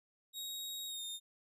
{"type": "tone with pitch glide", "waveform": "sawtooth", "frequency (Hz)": [3778, 3658], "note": ["A#7", "A#7"], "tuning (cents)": [22, -33], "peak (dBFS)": -38, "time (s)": [0.33, 1.2], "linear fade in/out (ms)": 50, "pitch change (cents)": -55, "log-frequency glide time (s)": [0.87, 1.02], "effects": []}